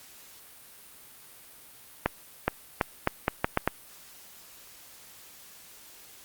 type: accelerating click train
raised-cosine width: 0.5 ms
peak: -7 dBFS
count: 8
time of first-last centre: 2.06-3.676 s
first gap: 420 ms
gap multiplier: 0.79
effects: white hiss -51 dBFS RMS until 6.24 s + Opus 48 kbps